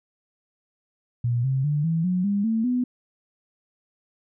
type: tone with pitch steps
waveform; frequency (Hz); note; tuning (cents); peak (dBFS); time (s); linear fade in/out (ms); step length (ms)
sine; 120 / 133.15 / 147.74 / 163.92 / 181.89 / 201.8 / 223.9 / 248.5; B2 / C3 / D3 / E3 / F#3 / G#3 / A3 / B3; -49 / +31 / +11 / -9 / -29 / -49 / +30 / +11; -20; 1.24-2.84; 5; 200
effects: none